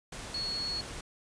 sine tone in noise, 4352 Hz, C#8, 33 cents flat, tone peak -32 dBFS, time 0.34-0.81 s, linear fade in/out 5 ms, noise pink, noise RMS -42 dBFS, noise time 0.12-1.01 s, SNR +7 dB, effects resampled to 22050 Hz

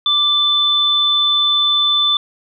sine tone pair together, 1174.7 / 3520 Hz, D6 / A7, 0 / 0 cents, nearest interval octave + perfect fifth, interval 1900 cents, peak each -22 / -12 dBFS, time 0.06-2.17 s, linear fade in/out 2 ms, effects none

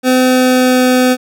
25% pulse tone with pitch glide, 255.5 to 253.3 Hz, C4 to B3, -41 to +44 cents, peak -4 dBFS, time 0.03-1.17 s, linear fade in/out 50 ms, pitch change -15 cents, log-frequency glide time 0.23-0.85 s, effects none

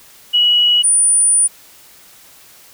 sine tone pair in turn, 2922 / 9409 Hz, F#7 / D9, -22 / +2 cents, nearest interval octave + minor sixth, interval 2024 cents, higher second, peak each -9 dBFS, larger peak neither, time 0.33-0.83 / 0.83-1.48 s, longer second, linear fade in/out 20 ms, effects white hiss -44 dBFS RMS until 2.73 s

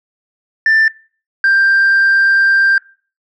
sine tone pair in turn, 1776 / 1582.2 Hz, A6 / G6, +16 / +16 cents, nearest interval major second, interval 200 cents, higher first, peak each -6 dBFS, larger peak neither, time 0.66-0.88 / 1.44-2.78 s, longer second, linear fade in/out 2 ms, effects noise-tail reverb RT60 0.4 s tail -22 dB re dry + tanh soft clip ceiling -6 dBFS

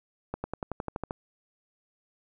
accelerating click train, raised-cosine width 1 ms, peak -18 dBFS, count 10, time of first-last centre 0.34-1.109 s, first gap 100 ms, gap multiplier 0.96, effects none

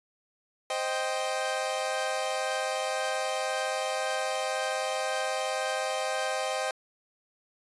sawtooth chord, C minor, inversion none, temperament equal, 523.3 / 622.3 / 784 Hz, C5 / Eb5 / G5, 0 / 0 / 0 cents, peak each -29 dBFS, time 0.7-6.71 s, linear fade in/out 2 ms, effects resampled to 24000 Hz

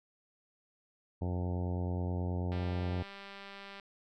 harmonic tone, 89.4 Hz, F2, 41 cents sharp, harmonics 1 / 2 / 3 / 4 / 5 / 6 / 7 / 8 / 9 / 10, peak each -33 / -39 / -43 / -45 / -47 / -49 / -50 / -51 / -52 / -53 dBFS, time 1.21-3.03 s, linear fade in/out 10 ms
click train, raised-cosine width 0.3 ms, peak -32 dBFS, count 254, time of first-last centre 2.52-3.798 s, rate 198 Hz
effects none

